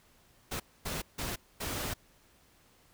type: noise bursts at uneven times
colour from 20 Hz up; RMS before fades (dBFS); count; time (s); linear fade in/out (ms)
pink; -36; 4; 0.51-0.6 / 0.85-1.02 / 1.18-1.36 / 1.6-1.94; 10
effects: pink hiss -64 dBFS RMS until 2.93 s